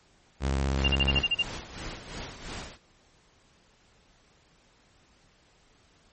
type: tone with vibrato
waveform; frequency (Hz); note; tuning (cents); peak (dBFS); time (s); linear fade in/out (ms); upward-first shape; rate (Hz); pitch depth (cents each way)
sawtooth; 67.8; C#2; -38; -21; 0.4-1.23; 50; sine; 16; 68
type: noise with tremolo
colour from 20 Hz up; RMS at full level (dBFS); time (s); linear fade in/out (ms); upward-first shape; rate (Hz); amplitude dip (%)
pink; -37; 0.74-2.78; 50; sine; 2.9; 65
type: tone bursts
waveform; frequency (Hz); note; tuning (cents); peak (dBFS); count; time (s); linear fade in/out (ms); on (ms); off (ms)
sine; 2794; F7; 0; -21; 8; 0.84-1.427; 10; 41; 37
effects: pink hiss -62 dBFS RMS until 6.12 s + MP3 32 kbps